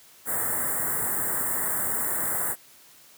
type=band-stop noise; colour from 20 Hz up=white; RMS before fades=-27 dBFS; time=0.25-2.56 s; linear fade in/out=50 ms; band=2000 to 7500 Hz; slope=96 dB/octave; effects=white hiss -53 dBFS RMS until 3.17 s + high-pass 80 Hz 12 dB/octave